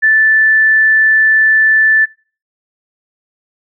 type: tone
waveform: sine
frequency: 1757 Hz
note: A6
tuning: 3 cents flat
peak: -6 dBFS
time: 0.02-2.06 s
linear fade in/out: 20 ms
effects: noise-tail reverb RT60 0.4 s tail -24 dB re dry